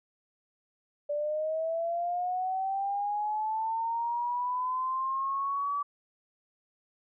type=linear sweep; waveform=sine; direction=up; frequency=581 to 1152 Hz; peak=-28 dBFS; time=1.09-5.83 s; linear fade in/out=10 ms; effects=none